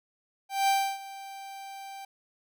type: tone with ADSR envelope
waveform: 45% pulse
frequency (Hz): 784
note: G5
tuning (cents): 0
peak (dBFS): -21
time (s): 0.49-2.05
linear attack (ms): 190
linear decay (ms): 300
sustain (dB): -19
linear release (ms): 4
effects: none